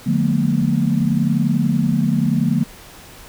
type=tone cluster; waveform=sine; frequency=146.9 / 177.4 / 217.8 / 238.5 Hz; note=D3 / F3 / A3 / A#3; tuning=+1 / +27 / -17 / +40 cents; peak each=-20 dBFS; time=0.06-2.64 s; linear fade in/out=10 ms; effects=pink hiss -41 dBFS RMS until 3.28 s

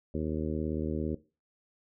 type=harmonic tone; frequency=77.78 Hz; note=D#2; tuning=in tune; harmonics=1 / 2 / 3 / 4 / 5 / 6 / 7; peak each=-36 / -37 / -35 / -37 / -38 / -41 / -42 dBFS; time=0.14-1.15 s; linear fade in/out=5 ms; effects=noise-tail reverb RT60 0.3 s tail -18 dB re dry

